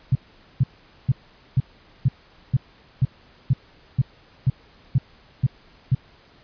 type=tone bursts; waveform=sine; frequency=130 Hz; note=C3; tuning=11 cents flat; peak=-13 dBFS; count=13; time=0.12-5.949 s; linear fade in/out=5 ms; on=33 ms; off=450 ms; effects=pink hiss -53 dBFS RMS until 6.43 s + resampled to 11025 Hz